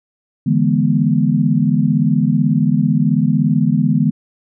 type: chord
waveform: sine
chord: E dominant seventh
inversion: third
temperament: equal with one note detuned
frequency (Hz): 146.83 / 164.81 / 207.7 / 243.5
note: D3 / E3 / G#3 / B3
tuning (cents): 0 / 0 / 0 / -24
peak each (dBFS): -17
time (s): 0.46-4.11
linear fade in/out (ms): 10
effects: none